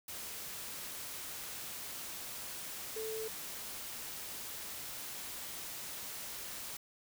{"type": "tone in noise", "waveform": "sine", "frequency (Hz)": 439.9, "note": "A4", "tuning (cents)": 0, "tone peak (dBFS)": -38, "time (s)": [2.96, 3.28], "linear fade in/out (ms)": 5, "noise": "white", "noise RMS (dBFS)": -44, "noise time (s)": [0.08, 6.77], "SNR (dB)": 3, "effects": []}